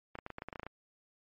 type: clicks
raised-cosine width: 0.5 ms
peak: -26 dBFS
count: 12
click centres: 0.154 / 0.188 / 0.264 / 0.303 / 0.384 / 0.421 / 0.486 / 0.528 / 0.558 / 0.596 / 0.632 / 0.666 s
effects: MP3 32 kbps